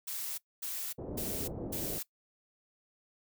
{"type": "noise bursts", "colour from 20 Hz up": "blue", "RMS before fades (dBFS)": -38, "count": 4, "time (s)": [0.07, 2.03], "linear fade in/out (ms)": 10, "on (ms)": 310, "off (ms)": 240}
{"type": "low-pass noise", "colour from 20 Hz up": "white", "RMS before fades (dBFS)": -40, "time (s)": [0.98, 1.99], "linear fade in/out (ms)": 10, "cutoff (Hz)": 530, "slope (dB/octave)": 24}
{"effects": ["noise-tail reverb RT60 0.1 s tail -20 dB re dry"]}